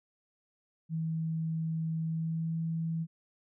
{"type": "tone with pitch glide", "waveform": "sine", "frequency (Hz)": [161.4, 163.46], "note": ["E3", "E3"], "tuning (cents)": [-36, -14], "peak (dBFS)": -30, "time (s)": [0.89, 3.07], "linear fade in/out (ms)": 50, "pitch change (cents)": 22, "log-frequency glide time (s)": [2.02, 2.56], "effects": []}